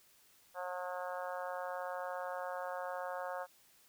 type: harmonic tone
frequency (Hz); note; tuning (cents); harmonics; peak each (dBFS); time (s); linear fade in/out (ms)
180.7; F#3; -41; 3 / 4 / 5 / 6 / 7 / 8 / 9; -42 / -44 / -46 / -48 / -49 / -50 / -51; 0.54-3.47; 50
effects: white hiss -66 dBFS RMS until 3.88 s